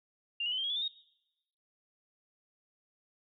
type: tone with pitch steps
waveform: sine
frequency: 2794 / 2913 / 3036 / 3165 / 3300 / 3440 / 3586 / 3738 Hz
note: F7 / F#7 / F#7 / G7 / G#7 / A7 / A7 / A#7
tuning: 0 / -28 / +44 / +16 / -12 / -40 / +32 / +4 cents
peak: -31 dBFS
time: 0.4-0.88 s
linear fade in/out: 5 ms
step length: 60 ms
effects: noise-tail reverb RT60 0.9 s tail -21 dB re dry